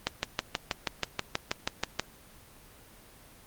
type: click train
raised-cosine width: 0.2 ms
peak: -9 dBFS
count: 13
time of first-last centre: 0.07-1.996 s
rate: 6.23 Hz
effects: pink hiss -54 dBFS RMS until 3.46 s + Opus 24 kbps